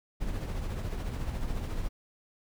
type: noise with tremolo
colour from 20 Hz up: brown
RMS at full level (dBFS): -31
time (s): 0.2-1.89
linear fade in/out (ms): 20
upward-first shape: triangle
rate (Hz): 14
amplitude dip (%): 50
effects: none